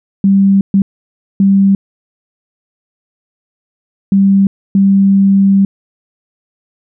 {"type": "tone bursts at uneven times", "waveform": "sine", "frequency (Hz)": 196, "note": "G3", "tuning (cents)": 0, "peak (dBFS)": -5, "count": 5, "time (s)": [[0.24, 0.61], [0.74, 0.82], [1.4, 1.75], [4.12, 4.47], [4.75, 5.65]], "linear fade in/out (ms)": 2, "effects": []}